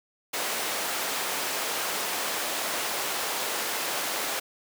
pink high-pass noise, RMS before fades -30 dBFS, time 0.33-4.4 s, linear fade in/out 10 ms, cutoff 500 Hz, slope 12 dB/octave, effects none

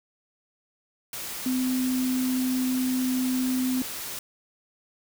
sine tone in noise, 255.8 Hz, C4, 39 cents flat, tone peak -23 dBFS, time 1.46-3.82 s, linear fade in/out 2 ms, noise white, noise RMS -35 dBFS, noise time 1.13-4.19 s, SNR +9 dB, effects none

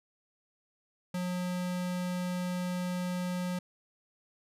square tone, 180 Hz, F#3, 47 cents flat, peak -32 dBFS, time 1.14-3.59 s, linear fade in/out 5 ms, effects resampled to 32000 Hz

